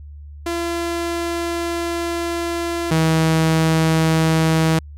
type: tone pair in turn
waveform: sawtooth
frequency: 340.4 / 160.65 Hz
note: F4 / E3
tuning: -44 / -44 cents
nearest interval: octave + minor second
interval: 1300 cents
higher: first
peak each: -17 / -10 dBFS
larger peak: second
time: 0.46-2.91 / 2.91-4.79 s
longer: first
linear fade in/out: 5 ms
effects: added 73 Hz sine -34 dBFS peak until 4.97 s + low-pass 12000 Hz 12 dB/octave